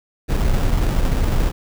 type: noise with sample-and-hold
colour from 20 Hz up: brown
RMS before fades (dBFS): -17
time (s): 0.28-1.52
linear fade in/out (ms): 20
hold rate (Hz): 2100
effects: none